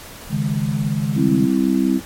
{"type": "chord", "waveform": "sine", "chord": "C# suspended second", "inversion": "none", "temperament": "just", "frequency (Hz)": [138.59, 155.92, 207.9], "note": ["C#3", "D#3", "G#3"], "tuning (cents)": [0, 4, 2], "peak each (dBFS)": -22, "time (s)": [0.29, 1.49], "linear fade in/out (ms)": 50}
{"type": "harmonic tone", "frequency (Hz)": 65.41, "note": "C2", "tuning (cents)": 0, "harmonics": [3, 4, 5], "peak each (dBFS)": [-19, -17, -20], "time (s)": [1.15, 2.01], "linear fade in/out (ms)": 50}
{"effects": ["pink hiss -37 dBFS RMS until 2.05 s", "MP3 64 kbps"]}